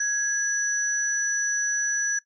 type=tone pair together; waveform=sine; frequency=1661.2 / 5920 Hz; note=G#6 / F#8; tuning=0 / 0 cents; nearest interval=octave + minor seventh; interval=2200 cents; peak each=-25 dBFS; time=0-2.19 s; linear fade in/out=5 ms; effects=noise-tail reverb RT60 0.1 s tail -18 dB re dry